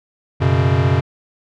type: chord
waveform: square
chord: F# suspended fourth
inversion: none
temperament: equal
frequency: 92.5 / 123.47 / 138.59 Hz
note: F#2 / B2 / C#3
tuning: 0 / 0 / 0 cents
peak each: -18 dBFS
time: 0.4-1.01 s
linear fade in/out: 20 ms
effects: low-pass 3000 Hz 12 dB/octave